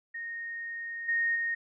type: tone with level steps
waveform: sine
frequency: 1855 Hz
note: A#6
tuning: 9 cents flat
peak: -35 / -25 / -28 dBFS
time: 0.14-1.55 s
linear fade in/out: 10 ms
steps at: 1.08 / 1.35 s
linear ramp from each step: 10 ms
effects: none